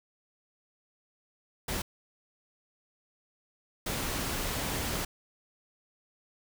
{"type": "noise bursts at uneven times", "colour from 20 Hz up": "pink", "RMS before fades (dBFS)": -33, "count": 2, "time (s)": [[1.68, 1.82], [3.86, 5.05]], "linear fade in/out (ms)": 5, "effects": []}